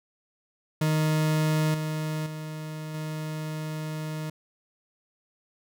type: tone with level steps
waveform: 40% pulse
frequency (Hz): 155.3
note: D#3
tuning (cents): -3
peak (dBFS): -21 / -27 / -33 / -30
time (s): 0.81-4.3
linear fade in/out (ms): 5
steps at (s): 1.74 / 2.26 / 2.94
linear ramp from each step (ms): 5
effects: none

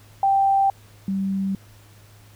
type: tone pair in turn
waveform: sine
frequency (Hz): 784 / 193.97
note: G5 / G3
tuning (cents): 0 / -18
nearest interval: 2 octaves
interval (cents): 2418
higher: first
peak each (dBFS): -15 / -21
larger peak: first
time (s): 0.23-0.7 / 1.08-1.55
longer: neither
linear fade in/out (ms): 2
effects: added 104 Hz sine -48 dBFS peak until 2.35 s + pink hiss -53 dBFS RMS until 2.35 s

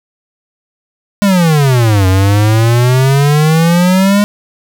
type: exponential two-way sweep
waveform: square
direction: down then up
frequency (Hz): 207.7 to 92.5 to 207.7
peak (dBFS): -7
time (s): 1.22-4.24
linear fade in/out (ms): 0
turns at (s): 2.07
effects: none

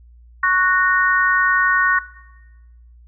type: harmonic tone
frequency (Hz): 369.7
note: F#4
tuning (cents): -1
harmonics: 3 / 4 / 5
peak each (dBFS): -18 / -18 / -18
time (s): 0.43-1.99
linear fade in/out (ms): 5
effects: noise-tail reverb RT60 1.0 s tail -17 dB re dry + added 59 Hz sine -43 dBFS peak until 3.07 s

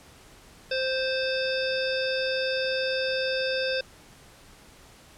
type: harmonic tone with a mistuned harmonic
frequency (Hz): 523.3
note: C5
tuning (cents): 0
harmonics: 1 / 3 / 5 / 7 / 9 / 10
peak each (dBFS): -27 / -32 / -34 / -35 / -37 / -37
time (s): 0.71-3.81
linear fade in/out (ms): 5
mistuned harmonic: 7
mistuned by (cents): -22
effects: pink hiss -52 dBFS RMS until 5.17 s + low-pass 11000 Hz 12 dB/octave

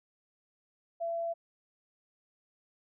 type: tone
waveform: sine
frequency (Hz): 673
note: E5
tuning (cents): +36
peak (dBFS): -31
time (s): 1-1.34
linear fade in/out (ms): 20
effects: none

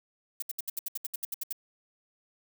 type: noise bursts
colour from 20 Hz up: violet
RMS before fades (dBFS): -33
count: 13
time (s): 0.4-1.527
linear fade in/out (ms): 5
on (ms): 23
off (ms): 69
effects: none

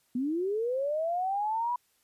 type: linear sweep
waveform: sine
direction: up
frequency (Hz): 237.3 to 987.8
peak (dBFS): -27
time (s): 0.15-1.76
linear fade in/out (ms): 5
effects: white hiss -70 dBFS RMS until 2.03 s + resampled to 32000 Hz

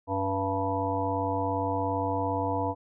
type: harmonic tone with a mistuned harmonic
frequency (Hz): 97.4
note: G2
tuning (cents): -11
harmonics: 1 / 3 / 5 / 7 / 9 / 10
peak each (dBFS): -33 / -33 / -33 / -33 / -33 / -33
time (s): 0.07-2.75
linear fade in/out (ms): 50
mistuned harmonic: 3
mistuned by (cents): -44
effects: none

